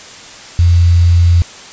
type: tone with quantisation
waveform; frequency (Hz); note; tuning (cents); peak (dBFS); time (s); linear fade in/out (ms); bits
sine; 86.2; F2; -22; -5; 0.59-1.42; 0; 5
effects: white hiss -33 dBFS RMS until 1.72 s + resampled to 16000 Hz